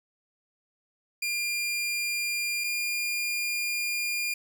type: tone pair in turn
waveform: sawtooth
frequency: 2400 / 2412 Hz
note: D7 / D7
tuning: +37 / +46 cents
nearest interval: unison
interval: 9 cents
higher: second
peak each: -24 dBFS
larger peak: neither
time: 1.22-2.64 / 2.64-4.34 s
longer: second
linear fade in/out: 5 ms
effects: none